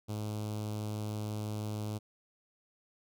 sawtooth tone with notch filter, 106.2 Hz, G#2, 39 cents sharp, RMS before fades -37 dBFS, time 0.08-1.99 s, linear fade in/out 20 ms, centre 1800 Hz, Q 0.8, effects none

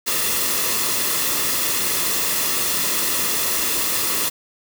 white noise with comb filter, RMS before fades -21 dBFS, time 0.06-4.3 s, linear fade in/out 20 ms, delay 1.3 ms, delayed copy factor -0.5, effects none

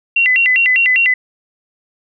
sine tone with vibrato, 2349 Hz, D7, in tune, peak -9 dBFS, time 0.16-1.14 s, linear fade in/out 5 ms, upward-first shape square, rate 5 Hz, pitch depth 270 cents each way, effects none

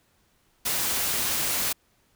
white noise with amplitude modulation, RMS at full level -25 dBFS, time 0.65-1.73 s, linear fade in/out 10 ms, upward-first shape sine, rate 282 Hz, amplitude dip 30%, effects pink hiss -66 dBFS RMS until 2.15 s

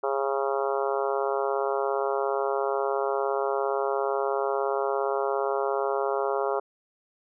harmonic tone, 137.1 Hz, C#3, 19 cents flat, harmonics 3 / 4 / 5 / 6 / 7 / 8 / 9 / 10, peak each -28 / -30 / -32 / -34 / -35 / -36 / -37 / -38 dBFS, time 0.03-6.6 s, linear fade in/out 10 ms, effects none

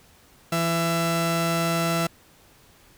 sawtooth tone pair together, 167 / 668 Hz, E3 / E5, +23 / +23 cents, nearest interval 2 octaves, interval 2400 cents, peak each -20 dBFS, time 0.52-2.07 s, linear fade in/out 5 ms, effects pink hiss -55 dBFS RMS until 2.97 s

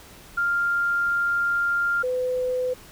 sine tone pair in turn, 1396.9 / 504.5 Hz, F6 / B4, 0 / +37 cents, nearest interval octave + tritone, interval 1763 cents, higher first, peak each -20 / -22 dBFS, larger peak first, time 0.37-2.03 / 2.03-2.74 s, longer first, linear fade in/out 10 ms, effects pink hiss -47 dBFS RMS until 2.91 s

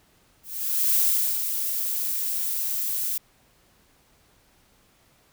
violet noise with ADSR envelope, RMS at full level -20 dBFS, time 0.43-3.18 s, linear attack 540 ms, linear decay 440 ms, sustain -7 dB, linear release 4 ms, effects pink hiss -61 dBFS RMS until 5.32 s

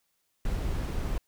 brown noise, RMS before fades -30 dBFS, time 0.45-1.18 s, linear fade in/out 2 ms, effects white hiss -75 dBFS RMS until 1.27 s

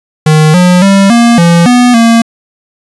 square tone with pitch steps, 154.9 / 179.6 / 196.3 / 235.2 / 170.4 / 245.9 / 230.2 Hz, D#3 / F3 / G3 / A#3 / F3 / B3 / A#3, -7 / +49 / +3 / +16 / -42 / -7 / -22 cents, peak -3 dBFS, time 0.26-2.22 s, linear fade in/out 5 ms, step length 280 ms, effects resampled to 24000 Hz + 7-bit

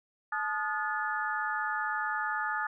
harmonic tone with a mistuned harmonic, 288.2 Hz, D4, 33 cents flat, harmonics 3 / 4 / 5 / 6, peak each -35 / -35 / -35 / -35 dBFS, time 0.32-2.67 s, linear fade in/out 5 ms, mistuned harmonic 4, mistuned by +120 cents, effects none

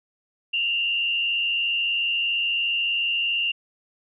sine tone with frequency modulation, 2794 Hz, F7, in tune, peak -21 dBFS, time 0.53-3.52 s, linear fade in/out 10 ms, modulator 83 Hz, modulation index 0.89, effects none

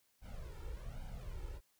brown noise with flanger, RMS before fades -45 dBFS, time 0.21-1.61 s, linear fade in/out 50 ms, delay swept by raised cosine 1.3 to 2.26 ms, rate 1.2 Hz, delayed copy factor +0.9, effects white hiss -75 dBFS RMS until 1.79 s

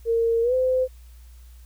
sine tone with pitch glide, 460 to 513.4 Hz, A#4 to C5, -23 to -33 cents, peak -18 dBFS, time 0.05-0.88 s, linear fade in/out 50 ms, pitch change +190 cents, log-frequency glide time 0.42-0.54 s, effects added 60 Hz sine -43 dBFS peak until 1.65 s + white hiss -59 dBFS RMS until 1.65 s

